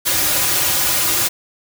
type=noise with comb filter; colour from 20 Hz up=white; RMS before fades=-17 dBFS; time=0.05-1.29 s; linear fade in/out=20 ms; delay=4.5 ms; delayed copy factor=-1; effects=none